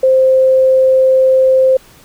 sine tone, 523.3 Hz, C5, in tune, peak -6 dBFS, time 0.03-1.77 s, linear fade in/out 5 ms, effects pink hiss -43 dBFS RMS until 2.04 s

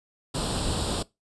pink noise with comb filter, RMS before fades -28 dBFS, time 0.34-1.03 s, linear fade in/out 10 ms, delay 0.24 ms, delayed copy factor +0.75, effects noise-tail reverb RT60 0.2 s tail -21 dB re dry + resampled to 24000 Hz

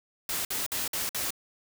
white noise bursts, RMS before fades -31 dBFS, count 5, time 0.29-1.306 s, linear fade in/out 2 ms, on 160 ms, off 54 ms, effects none

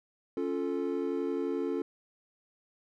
triangle chord, Db augmented, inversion none, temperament equal, 277.2 / 349.2 / 440 Hz, Db4 / F4 / A4, 0 / 0 / 0 cents, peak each -32 dBFS, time 0.37-1.82 s, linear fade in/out 2 ms, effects none

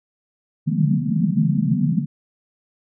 pink band-pass noise, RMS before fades -19 dBFS, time 0.66-2.06 s, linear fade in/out 20 ms, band 140 to 240 Hz, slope 96 dB/octave, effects none

